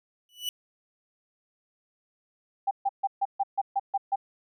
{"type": "tone with exponential growth", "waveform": "40% pulse", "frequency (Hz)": 2960, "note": "F#7", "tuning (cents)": 0, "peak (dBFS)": -25, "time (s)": [0.29, 0.49], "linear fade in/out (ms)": 1, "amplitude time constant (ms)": 42}
{"type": "tone bursts", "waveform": "sine", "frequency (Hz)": 790, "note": "G5", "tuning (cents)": 13, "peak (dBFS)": -22, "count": 9, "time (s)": [2.67, 4.159], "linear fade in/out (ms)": 10, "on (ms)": 41, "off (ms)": 140}
{"effects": []}